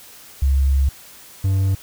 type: tone pair in turn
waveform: sine / triangle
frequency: 68 / 96.42 Hz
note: C#2 / G2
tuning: -33 / -28 cents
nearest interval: tritone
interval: 605 cents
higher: second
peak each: -13 dBFS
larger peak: neither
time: 0.42-0.89 / 1.44-1.75 s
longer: first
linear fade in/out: 5 ms
effects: white hiss -43 dBFS RMS until 1.82 s